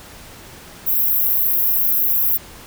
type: high-pass noise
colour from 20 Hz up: pink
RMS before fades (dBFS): -17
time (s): 0.86-2.38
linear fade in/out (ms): 20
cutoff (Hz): 12000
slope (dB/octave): 96
effects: pink hiss -40 dBFS RMS until 2.66 s